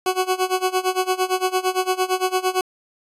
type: tone with tremolo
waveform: 20% pulse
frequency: 371.2 Hz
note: F#4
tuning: 6 cents sharp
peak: -11 dBFS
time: 0.06-2.61 s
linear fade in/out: 2 ms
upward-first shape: sine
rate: 8.8 Hz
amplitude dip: 90%
effects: resampled to 32000 Hz